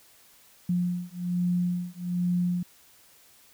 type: beating tone pair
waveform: sine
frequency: 176.8 / 178 Hz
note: F3 / F3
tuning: +22 / +33 cents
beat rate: 1.2 Hz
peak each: -28 / -28 dBFS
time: 0.69-2.63 s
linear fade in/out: 5 ms
effects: white hiss -57 dBFS RMS until 3.53 s